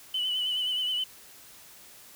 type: tone with vibrato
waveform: sine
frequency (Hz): 2997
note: F#7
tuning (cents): +22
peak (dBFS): -25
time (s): 0.14-1.04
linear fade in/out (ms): 5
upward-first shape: sine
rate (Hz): 9.5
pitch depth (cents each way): 41
effects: tanh soft clip ceiling -23 dBFS + white hiss -51 dBFS RMS until 2.15 s